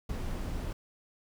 brown noise, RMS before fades -35 dBFS, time 0.09-0.73 s, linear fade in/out 5 ms, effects none

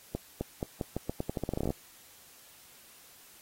accelerating click train, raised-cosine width 2 ms, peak -18 dBFS, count 19, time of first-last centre 0.15-1.705 s, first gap 260 ms, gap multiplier 0.84, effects white hiss -56 dBFS RMS until 3.41 s + AAC 48 kbps

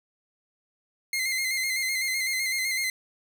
sawtooth tone with vibrato, 2093 Hz, C7, in tune, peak -22 dBFS, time 1.13-2.9 s, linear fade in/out 2 ms, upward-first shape square, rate 7.9 Hz, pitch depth 35 cents each way, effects none

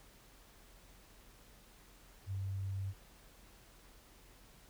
sine tone, 96.9 Hz, G2, 20 cents flat, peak -36 dBFS, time 2.26-2.94 s, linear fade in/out 50 ms, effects added 43 Hz sine -63 dBFS peak until 4.69 s + pink hiss -62 dBFS RMS until 4.69 s

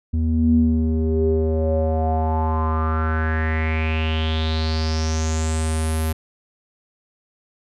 square tone with low-pass filter sweep, 79.4 Hz, D#2, 36 cents sharp, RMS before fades -20 dBFS, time 0.13-6.13 s, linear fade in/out 10 ms, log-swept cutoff 180 to 12000 Hz, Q 6.4, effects none

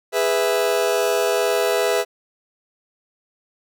40% pulse chord, E major, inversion first, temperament just, 412 / 494.4 / 659.3 Hz, G#4 / B4 / E5, -14 / +2 / 0 cents, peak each -21 dBFS, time 0.12-2.05 s, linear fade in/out 50 ms, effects none

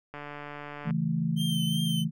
click train, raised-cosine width 0.5 ms, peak -25 dBFS, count 113, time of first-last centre 0.14-0.907 s, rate 146 Hz
sine chord, A major, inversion first, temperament equal, 138.59 / 164.81 / 220 Hz, C#3 / E3 / A3, 0 / 0 / 0 cents, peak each -33 / -27 / -31 dBFS, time 0.84-2.11 s, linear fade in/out 50 ms
45% pulse tone with vibrato, 3117 Hz, G7, 11 cents flat, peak -32 dBFS, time 1.36-2.05 s, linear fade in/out 50 ms, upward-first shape triangle, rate 2.7 Hz, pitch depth 43 cents each way
effects none

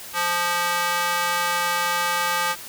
square tone with high-pass filter, 174.5 Hz, F3, 1 cent flat, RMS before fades -23 dBFS, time 0.13-2.56 s, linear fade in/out 50 ms, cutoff 1100 Hz, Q 1.5, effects white hiss -38 dBFS RMS until 2.68 s

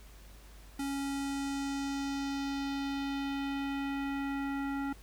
square tone with low-pass filter sweep, 277.2 Hz, C#4, in tune, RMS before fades -35 dBFS, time 0.79-4.93 s, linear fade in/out 5 ms, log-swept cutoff 11000 to 1600 Hz, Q 1.5, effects added 50 Hz sine -51 dBFS peak until 5.02 s + pink hiss -58 dBFS RMS until 5.02 s

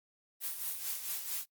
blue noise with tremolo, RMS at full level -36 dBFS, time 0.4-1.46 s, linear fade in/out 50 ms, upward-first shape sine, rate 4.5 Hz, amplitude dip 55%, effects noise-tail reverb RT60 0.1 s tail -21 dB re dry + Opus 32 kbps

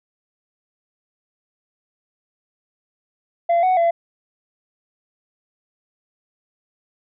sine tone with pitch steps, 684 / 742 / 678 Hz, F5 / F#5 / E5, -36 / +5 / +49 cents, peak -11 dBFS, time 3.49-3.91 s, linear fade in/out 10 ms, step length 140 ms, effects tanh soft clip ceiling -13 dBFS

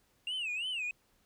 sine tone with vibrato, 2734 Hz, F7, 37 cents flat, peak -31 dBFS, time 0.27-0.91 s, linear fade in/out 2 ms, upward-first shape sine, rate 3 Hz, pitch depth 200 cents each way, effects tanh soft clip ceiling -32 dBFS + pink hiss -71 dBFS RMS until 1.25 s

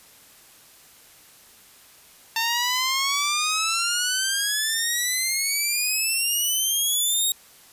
10% pulse exponential sweep, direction up, 900 to 3784 Hz, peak -13 dBFS, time 2.36-7.32 s, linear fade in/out 2 ms, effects white hiss -51 dBFS RMS until 7.72 s + resampled to 32000 Hz

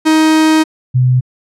45% pulse / sine tone pair in turn, 314.4 / 126.8 Hz, D#4 / B2, +18 / +46 cents, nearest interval octave + major third, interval 1572 cents, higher first, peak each -7 dBFS, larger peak neither, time 0.05-0.64 / 0.94-1.21 s, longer first, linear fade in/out 20 ms, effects low-pass 9000 Hz 12 dB/octave

